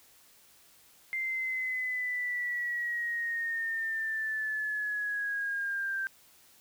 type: linear sweep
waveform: sine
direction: down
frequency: 2093 to 1568 Hz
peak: -30 dBFS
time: 1.13-6.07 s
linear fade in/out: 0 ms
effects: white hiss -60 dBFS RMS until 6.6 s